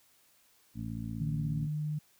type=harmonic tone; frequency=56.2 Hz; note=A1; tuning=37 cents sharp; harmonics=1 / 2 / 3 / 4 / 5; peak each=-45 / -39 / -43 / -40 / -45 dBFS; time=0.74-1.69 s; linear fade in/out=50 ms
type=tone; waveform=sine; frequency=151.3 Hz; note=D#3; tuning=48 cents flat; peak=-31 dBFS; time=1.2-1.99 s; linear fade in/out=10 ms
effects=white hiss -66 dBFS RMS until 2.19 s